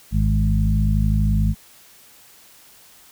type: harmonic tone with a mistuned harmonic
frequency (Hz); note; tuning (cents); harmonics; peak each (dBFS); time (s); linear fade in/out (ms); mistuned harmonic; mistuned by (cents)
52.4; G#1; +16; 1 / 2 / 3 / 4; -18 / -21 / -23 / -24; 0.11-1.55; 50; 2; -18
effects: white hiss -49 dBFS RMS until 3.11 s